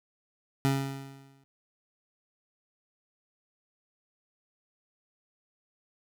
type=tone with exponential decay; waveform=25% pulse; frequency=136.6 Hz; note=C#3; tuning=25 cents flat; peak=-18 dBFS; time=0.65-1.44 s; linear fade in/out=0 ms; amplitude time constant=170 ms; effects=none